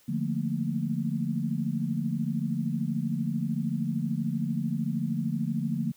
sine chord, Bb major seventh, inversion first, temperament equal, 146.83 / 174.61 / 220 / 233.1 Hz, D3 / F3 / A3 / Bb3, 0 / 0 / 0 / 0 cents, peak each -32 dBFS, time 0.08-5.92 s, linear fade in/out 10 ms, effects white hiss -61 dBFS RMS until 5.96 s

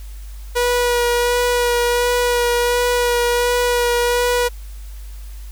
sawtooth tone with vibrato, 484.2 Hz, B4, 34 cents flat, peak -11 dBFS, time 0.55-4.49 s, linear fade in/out 20 ms, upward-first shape sine, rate 1.4 Hz, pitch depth 15 cents each way, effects added 50 Hz sine -30 dBFS peak until 5.51 s + white hiss -47 dBFS RMS until 5.51 s

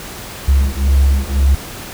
triangle beating tone pair, 67.4 / 69.3 Hz, C#2 / C#2, -48 / 0 cents, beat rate 1.9 Hz, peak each -10 dBFS, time 0.48-1.55 s, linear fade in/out 5 ms, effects tanh soft clip ceiling -3 dBFS + pink hiss -30 dBFS RMS until 1.93 s

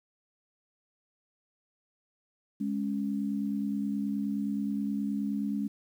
sine tone pair together, 207.7 / 277.2 Hz, G#3 / C#4, 0 / 0 cents, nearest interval perfect fourth, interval 500 cents, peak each -30 / -33 dBFS, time 2.6-5.68 s, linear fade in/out 10 ms, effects 10-bit

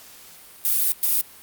violet noise bursts at uneven times, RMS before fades -20 dBFS, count 2, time 0.65-0.92 / 1.03-1.21 s, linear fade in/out 0 ms, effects white hiss -46 dBFS RMS until 1.42 s + Opus 48 kbps

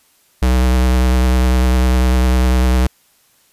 square tone with vibrato, 63 Hz, B1, 35 cents sharp, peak -11 dBFS, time 0.42-2.87 s, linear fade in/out 5 ms, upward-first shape sine, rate 10 Hz, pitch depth 24 cents each way, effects white hiss -55 dBFS RMS until 3.52 s + resampled to 32000 Hz

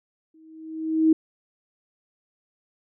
sine tone with exponential growth, 318.2 Hz, D#4, 39 cents sharp, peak -12 dBFS, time 0.34-1.13 s, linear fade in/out 5 ms, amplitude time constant 170 ms, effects none

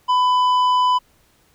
triangle tone with tanh clipping, 1000 Hz, B5, 21 cents sharp, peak -15 dBFS, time 0.08-0.99 s, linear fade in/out 20 ms, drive 12 dB, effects pink hiss -58 dBFS RMS until 1.54 s

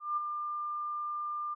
sine tone with ADSR envelope, 1197 Hz, D6, 33 cents sharp, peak -27 dBFS, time 0-1.55 s, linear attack 170 ms, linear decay 15 ms, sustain -6 dB, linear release 19 ms, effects none

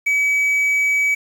triangle tone with quantisation, 2280 Hz, C#7, 48 cents sharp, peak -13 dBFS, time 0.06-1.15 s, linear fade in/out 10 ms, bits 7, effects none

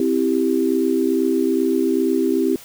sine chord, C major, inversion none, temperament equal, 261.6 / 329.6 / 392 Hz, C4 / E4 / G4, 0 / 0 / 0 cents, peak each -20 dBFS, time 0-2.56 s, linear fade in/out 2 ms, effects white hiss -42 dBFS RMS until 2.64 s

